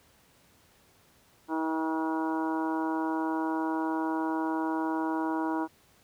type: harmonic tone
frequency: 160 Hz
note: D#3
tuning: 49 cents sharp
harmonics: 2 / 3 / 4 / 5 / 6 / 7 / 8 / 9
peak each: -29 / -42 / -40 / -38 / -34 / -43 / -47 / -42 dBFS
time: 1.48-5.68 s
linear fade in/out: 50 ms
effects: pink hiss -62 dBFS RMS until 6.03 s + high-pass 60 Hz 12 dB/octave